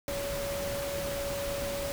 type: tone in noise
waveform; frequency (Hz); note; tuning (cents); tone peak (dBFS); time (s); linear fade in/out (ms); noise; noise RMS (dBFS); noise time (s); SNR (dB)
sine; 563; C#5; +27; -33; 0.08-1.92; 0; pink; -37; 0.08-1.92; +1
effects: none